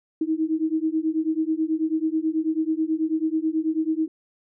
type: beating tone pair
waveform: sine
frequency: 312.8 / 322 Hz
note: D#4 / E4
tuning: +9 / -41 cents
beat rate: 9.2 Hz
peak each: -24 dBFS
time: 0.21-4.08 s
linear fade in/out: 5 ms
effects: none